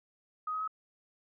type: tone with pitch steps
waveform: sine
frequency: 1252 / 1265.8 / 1279.8 Hz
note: D#6 / D#6 / D#6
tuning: +10 / +29 / +48 cents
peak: -32 dBFS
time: 0.47-0.677 s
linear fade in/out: 5 ms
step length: 69 ms
effects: none